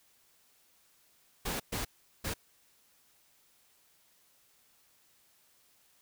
pink noise bursts at uneven times, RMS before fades -35 dBFS, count 3, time 1.45-1.6 / 1.72-1.85 / 2.24-2.34 s, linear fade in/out 10 ms, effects white hiss -67 dBFS RMS until 6.01 s

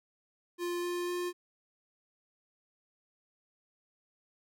square tone with pitch steps, 349.8 / 352 / 354.3 Hz, F4 / F4 / F4, +3 / +14 / +25 cents, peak -33 dBFS, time 0.58-1.33 s, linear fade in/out 50 ms, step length 250 ms, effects none

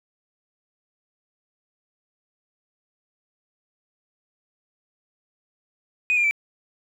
sine tone with pitch steps, 2489 / 2406 / 2325 Hz, D#7 / D7 / D7, 0 / +41 / -18 cents, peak -16 dBFS, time 6.1-6.31 s, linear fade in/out 0 ms, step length 70 ms, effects tanh soft clip ceiling -14 dBFS + 9-bit

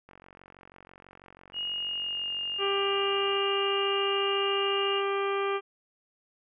click train, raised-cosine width 0.5 ms, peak -35 dBFS, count 152, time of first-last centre 0.09-3.365 s, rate 46.1 Hz
sine tone with pitch glide, 2872 to 2826 Hz, F7 to F7, +48 to +20 cents, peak -30 dBFS, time 1.53-5.03 s, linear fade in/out 50 ms, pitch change -28 cents, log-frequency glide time 1.63-2.35 s
harmonic tone, 396 Hz, G4, 18 cents sharp, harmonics 1 / 2 / 3 / 4 / 5 / 6 / 7 / 8, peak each -28 / -37 / -32 / -41 / -43 / -39 / -43 / -44 dBFS, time 2.58-5.61 s, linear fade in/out 50 ms
effects none

